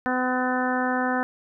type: harmonic tone with a mistuned harmonic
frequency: 253.6 Hz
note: B3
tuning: 46 cents sharp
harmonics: 1 / 2 / 3 / 4 / 5 / 6 / 7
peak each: -26 / -30 / -28 / -32 / -33 / -30 / -32 dBFS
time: 0.06-1.23 s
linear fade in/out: 0 ms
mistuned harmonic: 6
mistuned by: -20 cents
effects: none